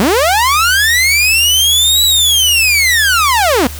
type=linear two-way sweep; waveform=sawtooth; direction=up then down; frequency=174.2 to 3951 to 221.7 Hz; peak=-5 dBFS; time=0-3.67 s; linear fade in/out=0 ms; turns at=2.04 s; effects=added 75 Hz sine -25 dBFS peak until 3.79 s + white hiss -30 dBFS RMS until 3.79 s